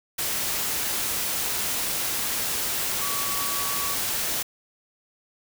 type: tone in noise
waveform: sine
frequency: 1135 Hz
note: C#6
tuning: 41 cents sharp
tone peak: -33 dBFS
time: 3.01-3.95 s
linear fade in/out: 10 ms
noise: white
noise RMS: -27 dBFS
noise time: 0.18-4.43 s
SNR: -9 dB
effects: none